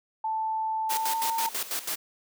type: tone with pitch glide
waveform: sine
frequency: 880 to 907.4 Hz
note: A5 to A#5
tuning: 0 to -47 cents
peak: -26 dBFS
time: 0.24-1.49 s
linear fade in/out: 5 ms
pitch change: +53 cents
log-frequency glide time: 0.88-1.29 s
type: noise with tremolo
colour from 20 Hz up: white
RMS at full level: -30 dBFS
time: 0.89-1.96 s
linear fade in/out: 20 ms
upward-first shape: square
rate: 6.1 Hz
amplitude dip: 75%
effects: high-pass 300 Hz 12 dB/octave